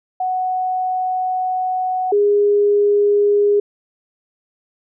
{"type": "tone pair in turn", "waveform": "sine", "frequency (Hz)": [741, 410.1], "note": ["F#5", "G#4"], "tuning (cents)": [2, -22], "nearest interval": "minor seventh", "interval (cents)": 1024, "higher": "first", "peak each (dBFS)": [-17, -11], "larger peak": "second", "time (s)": [[0.2, 2.12], [2.12, 3.6]], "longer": "first", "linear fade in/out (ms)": 5, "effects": []}